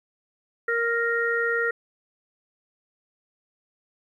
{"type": "harmonic tone", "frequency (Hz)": 466.2, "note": "A#4", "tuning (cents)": 0, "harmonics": [1, 3, 4], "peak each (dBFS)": [-26, -26, -26], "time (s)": [0.68, 1.71], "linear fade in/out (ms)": 5, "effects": ["10-bit"]}